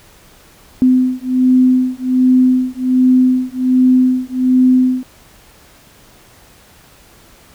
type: beating tone pair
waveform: sine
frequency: 254.5 / 255.8 Hz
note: C4 / C4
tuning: -48 / -39 cents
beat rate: 1.3 Hz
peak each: -12 dBFS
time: 0.82-5.03 s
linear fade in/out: 0 ms
effects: pink hiss -45 dBFS RMS until 7.54 s